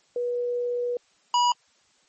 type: tone pair in turn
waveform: sine / square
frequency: 485.8 / 971.6 Hz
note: B4 / B5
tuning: -29 / -29 cents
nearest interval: octave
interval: 1200 cents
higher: second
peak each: -24 / -19 dBFS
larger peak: second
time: 0.16-0.97 / 1.34-1.52 s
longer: first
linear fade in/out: 2 ms
effects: white hiss -63 dBFS RMS until 2.08 s + MP3 32 kbps